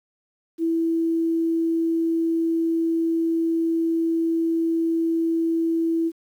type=tone; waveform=sine; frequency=329.6 Hz; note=E4; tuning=in tune; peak=-19 dBFS; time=0.58-6.12 s; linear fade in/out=50 ms; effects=9-bit